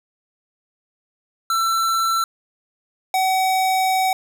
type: tone pair in turn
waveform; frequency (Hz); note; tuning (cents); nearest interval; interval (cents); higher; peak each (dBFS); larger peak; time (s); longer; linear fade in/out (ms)
square; 1341 / 755.4; E6 / F#5; +29 / +36; minor seventh; 993; first; -18 / -17; second; 1.5-2.24 / 3.14-4.13; second; 2
effects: none